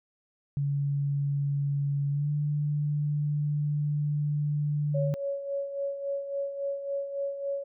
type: tone with pitch glide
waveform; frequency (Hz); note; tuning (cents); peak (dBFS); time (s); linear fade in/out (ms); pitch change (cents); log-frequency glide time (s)
sine; 141.7 to 147.55; C#3 to D3; +38 to +8; -25; 0.57-5.14; 0; +70; 2.1-2.3
type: tone with tremolo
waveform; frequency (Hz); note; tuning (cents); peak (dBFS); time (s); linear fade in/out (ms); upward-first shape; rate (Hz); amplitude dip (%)
sine; 558; C#5; +11; -27; 4.94-7.64; 10; sine; 3.6; 60
effects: none